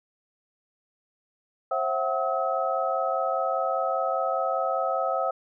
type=tone cluster; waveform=sine; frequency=533 / 669 / 754 / 1283 Hz; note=C5 / E5 / F#5 / E6; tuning=+32 / +25 / +32 / -47 cents; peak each=-29 dBFS; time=1.71-5.31 s; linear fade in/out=5 ms; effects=none